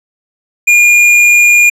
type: tone with tanh clipping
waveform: sine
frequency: 2421 Hz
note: D#7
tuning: 48 cents flat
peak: -5 dBFS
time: 0.67-1.7 s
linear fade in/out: 10 ms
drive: 14 dB
effects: low-pass 11000 Hz 12 dB/octave